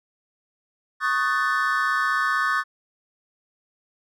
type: chord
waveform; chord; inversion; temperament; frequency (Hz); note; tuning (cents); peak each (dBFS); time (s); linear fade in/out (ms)
triangle; D# half-diminished seventh; third; equal with one note detuned; 1108.7 / 1244.5 / 1504.1 / 1760; C#6 / D#6 / F#6 / A6; 0 / 0 / +28 / 0; -24; 1-2.64; 50
effects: none

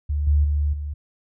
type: tone with level steps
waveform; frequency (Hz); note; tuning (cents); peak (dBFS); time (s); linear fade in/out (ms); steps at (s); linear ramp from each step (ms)
sine; 73.42; D2; 0; -20 / -14 / -18 / -26; 0.09-0.94; 10; 0.27 / 0.44 / 0.73; 5
effects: none

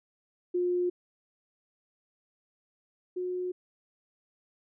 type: tone pair in turn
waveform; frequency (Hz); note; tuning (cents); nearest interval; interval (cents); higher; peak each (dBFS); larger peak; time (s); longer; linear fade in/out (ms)
sine; 356.4 / 362.8; F4 / F#4; +35 / -34; unison; 31; second; -25 / -30; first; 0.54-0.9 / 3.16-3.52; neither; 10
effects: none

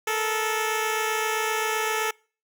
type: tone pair together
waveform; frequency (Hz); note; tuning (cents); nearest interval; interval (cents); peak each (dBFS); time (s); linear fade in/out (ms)
10% pulse; 436 / 463.7; A4 / A#4; -16 / -9; minor second; 107; -16 / -24; 0.07-2.11; 5
effects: noise-tail reverb RT60 0.4 s tail -26 dB re dry

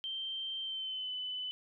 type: tone with pitch glide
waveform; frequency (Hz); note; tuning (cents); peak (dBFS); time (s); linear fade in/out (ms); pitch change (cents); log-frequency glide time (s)
sine; 3136 to 3008; G7 to F#7; 0 to +28; -36; 0.04-1.51; 0; -72; 0.62-1.12
effects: none

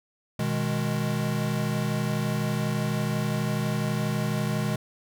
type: chord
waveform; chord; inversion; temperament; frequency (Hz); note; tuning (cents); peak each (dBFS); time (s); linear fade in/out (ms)
square; G# minor; first; equal; 123.47 / 155.56 / 207.7; B2 / D#3 / G#3; 0 / 0 / 0; -30; 0.39-4.76; 5
effects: none

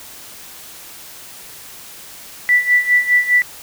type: tone with tremolo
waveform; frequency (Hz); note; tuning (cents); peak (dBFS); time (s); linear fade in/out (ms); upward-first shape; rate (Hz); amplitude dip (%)
sine; 1970; B6; -5; -8; 2.49-3.42; 0; sine; 4.9; 80
effects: white hiss -37 dBFS RMS until 3.62 s

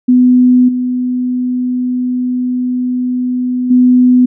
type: tone with level steps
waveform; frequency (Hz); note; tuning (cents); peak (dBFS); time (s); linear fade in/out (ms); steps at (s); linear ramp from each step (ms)
sine; 250; B3; +21; -4 / -12 / -4; 0.08-4.26; 10; 0.68 / 3.7; 10
effects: none

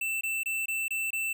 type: tone bursts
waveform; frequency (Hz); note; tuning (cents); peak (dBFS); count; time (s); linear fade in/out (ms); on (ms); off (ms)
square; 2667; E7; +20; -29; 6; 0.01-1.33; 5; 200; 24
effects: 11-bit

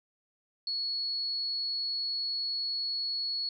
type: tone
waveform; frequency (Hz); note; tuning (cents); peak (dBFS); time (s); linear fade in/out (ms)
sine; 4370; C#8; -26; -30; 0.67-3.49; 2
effects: none

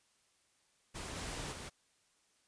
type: noise with level steps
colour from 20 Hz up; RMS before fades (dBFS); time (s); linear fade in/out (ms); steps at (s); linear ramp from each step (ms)
pink; -44 / -42 / -46; 0.94-1.7; 20; 1.15 / 1.51; 20
effects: white hiss -73 dBFS RMS until 2.47 s + resampled to 22050 Hz

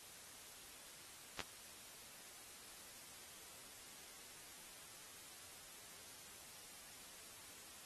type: clicks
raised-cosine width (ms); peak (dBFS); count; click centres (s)
0.2; -24; 2; 1.393 / 1.404
effects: white hiss -57 dBFS RMS until 7.85 s + AAC 32 kbps

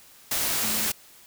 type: tone in noise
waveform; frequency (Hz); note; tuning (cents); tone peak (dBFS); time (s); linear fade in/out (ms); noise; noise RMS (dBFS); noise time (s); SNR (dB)
sine; 215.2; A3; -38; -37; 0.63-0.88; 5; white; -26; 0.31-0.92; -14
effects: white hiss -52 dBFS RMS until 1.26 s

